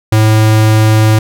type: tone with vibrato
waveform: square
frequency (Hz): 109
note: A2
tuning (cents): -16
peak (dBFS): -6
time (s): 0.12-1.19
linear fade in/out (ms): 5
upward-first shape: sine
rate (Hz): 20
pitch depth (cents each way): 8
effects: none